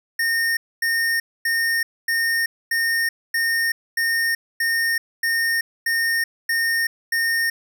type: tone bursts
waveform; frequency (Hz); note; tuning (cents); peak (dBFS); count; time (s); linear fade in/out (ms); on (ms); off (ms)
square; 1834; A#6; -29; -19; 12; 0.19-7.5; 5; 380; 250
effects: none